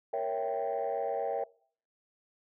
sine chord, A# diminished seventh, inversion none, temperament equal, 466.2 / 554.4 / 659.3 / 784 Hz, A#4 / C#5 / E5 / G5, 0 / 0 / 0 / 0 cents, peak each -34 dBFS, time 0.13-1.44 s, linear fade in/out 5 ms, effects noise-tail reverb RT60 0.5 s tail -22 dB re dry + tanh soft clip ceiling -24 dBFS

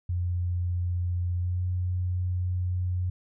sine tone with pitch glide, 88.5 to 90.36 Hz, F2 to F#2, +23 to -40 cents, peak -25 dBFS, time 0.09-3.1 s, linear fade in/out 5 ms, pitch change +37 cents, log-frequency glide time 1.38-1.6 s, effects none

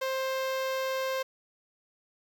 sawtooth tone with notch filter, 527 Hz, C5, 12 cents sharp, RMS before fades -31 dBFS, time 0.01-1.23 s, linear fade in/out 10 ms, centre 9400 Hz, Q 0.96, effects 9-bit

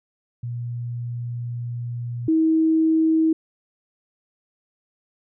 sine tone pair in turn, 119.9 / 320.1 Hz, A#2 / D#4, +49 / +49 cents, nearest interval octave + perfect fourth, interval 1700 cents, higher second, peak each -26 / -15 dBFS, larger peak second, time 0.43-2.28 / 2.28-3.33 s, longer first, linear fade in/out 5 ms, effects none

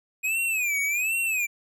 square tone with vibrato, 2479 Hz, D#7, 7 cents flat, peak -24 dBFS, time 0.23-1.47 s, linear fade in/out 20 ms, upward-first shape sine, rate 1.3 Hz, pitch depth 170 cents each way, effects none

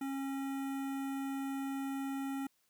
square tone with notch filter, 272.4 Hz, C#4, 30 cents flat, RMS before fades -38 dBFS, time 0.01-2.47 s, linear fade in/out 5 ms, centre 4600 Hz, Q 0.76, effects white hiss -75 dBFS RMS until 2.69 s

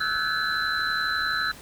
sine tone cluster, 1312 / 1472 / 1544 / 1704 / 4033 Hz, E6 / F#6 / G6 / G#6 / B7, -9 / -9 / -27 / +44 / +36 cents, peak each -30 dBFS, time 0-1.52 s, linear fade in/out 10 ms, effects pink hiss -45 dBFS RMS until 1.61 s

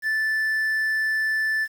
triangle tone with quantisation, 1756 Hz, A6, 4 cents flat, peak -19 dBFS, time 0.02-1.68 s, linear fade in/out 50 ms, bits 8, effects none

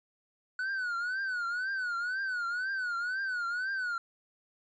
triangle tone with vibrato, 1480 Hz, F#6, in tune, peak -29 dBFS, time 0.59-3.98 s, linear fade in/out 2 ms, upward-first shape triangle, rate 2 Hz, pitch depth 140 cents each way, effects resampled to 16000 Hz

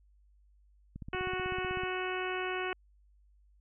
click train, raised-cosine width 5 ms, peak -30 dBFS, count 15, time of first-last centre 0.96-1.835 s, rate 16 Hz
harmonic tone, 369.2 Hz, F#4, 4 cents flat, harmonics 1 / 2 / 3 / 4 / 5 / 6 / 7 / 8, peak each -36 / -41 / -41 / -40 / -44 / -44 / -42 / -46 dBFS, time 1.13-2.73 s, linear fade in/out 2 ms
effects added 50 Hz sine -61 dBFS peak until 3.6 s

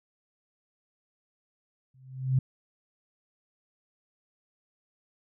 sine tone with exponential growth, 130.81 Hz, C3, in tune, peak -18 dBFS, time 1.94-2.39 s, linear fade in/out 5 ms, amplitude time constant 97 ms, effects none

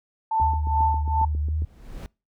sine tone with tremolo, 887 Hz, A5, 14 cents sharp, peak -17 dBFS, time 0.31-1.25 s, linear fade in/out 5 ms, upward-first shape triangle, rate 2.4 Hz, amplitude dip 100%
click train, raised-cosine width 3 ms, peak -26 dBFS, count 10, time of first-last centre 0.4-1.621 s, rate 7.37 Hz
sine tone with vibrato, 76 Hz, D#2, 40 cents flat, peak -22 dBFS, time 0.41-1.65 s, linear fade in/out 5 ms, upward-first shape sine, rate 2.8 Hz, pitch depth 40 cents each way
brown noise with exponential growth, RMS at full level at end -31 dBFS, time 1.37-2.06 s, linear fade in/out 0 ms, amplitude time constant 150 ms
effects noise-tail reverb RT60 0.3 s tail -26 dB re dry

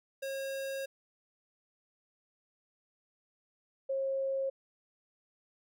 square / sine tone pair in turn, 542 / 539.4 Hz, C#5 / C#5, -39 / -47 cents, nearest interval unison, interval 8 cents, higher first, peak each -36 / -30 dBFS, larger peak second, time 0.22-0.86 / 3.89-4.5 s, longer first, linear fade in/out 10 ms, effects none

